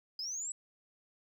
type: linear sweep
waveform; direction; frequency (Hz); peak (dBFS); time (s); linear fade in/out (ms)
sine; up; 4900 to 7902; -35; 0.19-0.52; 2
effects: tanh soft clip ceiling -33 dBFS